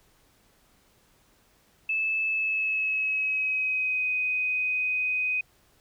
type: tone with pitch glide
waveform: sine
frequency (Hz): 2618 to 2504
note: E7 to D#7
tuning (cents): -13 to +10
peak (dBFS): -24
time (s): 1.89-5.41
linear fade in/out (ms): 5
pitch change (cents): -77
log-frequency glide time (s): 2.24-4.1
effects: pink hiss -63 dBFS RMS until 5.8 s